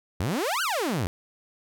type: exponential two-way sweep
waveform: sawtooth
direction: up then down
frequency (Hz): 78.8 to 1600 to 78.8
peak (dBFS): -21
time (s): 0.2-1.07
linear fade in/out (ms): 0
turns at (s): 0.62
effects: none